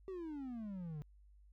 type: exponential sweep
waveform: triangle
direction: down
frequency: 391.2 to 143.5 Hz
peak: -40 dBFS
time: 0.08-1.02 s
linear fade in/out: 0 ms
effects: added 50 Hz sine -60 dBFS peak until 1.52 s